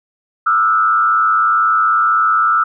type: tone with frequency modulation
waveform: sine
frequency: 1318.5 Hz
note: E6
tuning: in tune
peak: -10 dBFS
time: 0.46-2.64 s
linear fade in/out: 10 ms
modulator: 102 Hz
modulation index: 0.86
effects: none